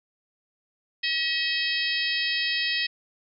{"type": "harmonic tone", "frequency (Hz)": 640, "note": "D#5", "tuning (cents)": 49, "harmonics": [3, 4, 5, 6, 7, 8], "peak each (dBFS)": [-29, -30, -31, -32, -32, -33], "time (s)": [1.03, 2.87], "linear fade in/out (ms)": 10, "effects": []}